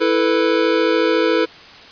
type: chord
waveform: square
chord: E suspended fourth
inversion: none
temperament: equal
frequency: 329.6 / 440 / 493.9 Hz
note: E4 / A4 / B4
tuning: 0 / 0 / 0 cents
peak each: -19 dBFS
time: 0-1.46 s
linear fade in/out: 20 ms
effects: white hiss -40 dBFS RMS until 1.91 s + resampled to 11025 Hz